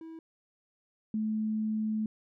triangle / sine tone pair in turn, 324.7 / 216.7 Hz, E4 / A3, -26 / -26 cents, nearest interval perfect fifth, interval 700 cents, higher first, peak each -40 / -28 dBFS, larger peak second, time 0.01-0.19 / 1.14-2.06 s, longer second, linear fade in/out 2 ms, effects none

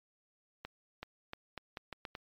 accelerating click train, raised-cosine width 0.3 ms, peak -25 dBFS, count 8, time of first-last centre 0.65-2.152 s, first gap 380 ms, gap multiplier 0.8, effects MP3 96 kbps

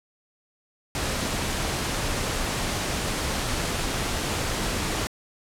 pink noise, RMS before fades -27 dBFS, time 0.95-5.07 s, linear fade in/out 0 ms, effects low-pass 10000 Hz 12 dB/octave

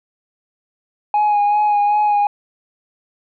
sine tone with vibrato, 830.6 Hz, G#5, in tune, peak -10 dBFS, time 1.14-2.27 s, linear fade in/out 2 ms, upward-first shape sine, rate 2.6 Hz, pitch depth 24 cents each way, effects tanh soft clip ceiling -11 dBFS

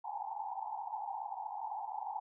pink band-pass noise, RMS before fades -41 dBFS, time 0.04-2.2 s, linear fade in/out 10 ms, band 780 to 910 Hz, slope 96 dB/octave, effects none

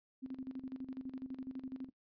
sine tone with tremolo, 261.6 Hz, C4, in tune, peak -39 dBFS, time 0.22-1.9 s, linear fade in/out 20 ms, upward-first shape square, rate 12 Hz, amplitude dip 75%, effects noise-tail reverb RT60 0.1 s tail -19 dB re dry + resampled to 11025 Hz

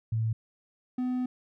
sine / triangle tone pair in turn, 111.8 / 251.6 Hz, A2 / B3, +28 / +32 cents, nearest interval octave + major second, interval 1404 cents, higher second, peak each -25 dBFS, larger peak neither, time 0.12-0.33 / 0.98-1.26 s, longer second, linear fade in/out 5 ms, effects none

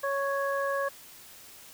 harmonic tone, 554.4 Hz, C#5, in tune, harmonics 1 / 2 / 3, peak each -29 / -32 / -34 dBFS, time 0.03-0.89 s, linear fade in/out 10 ms, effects white hiss -50 dBFS RMS until 1.73 s

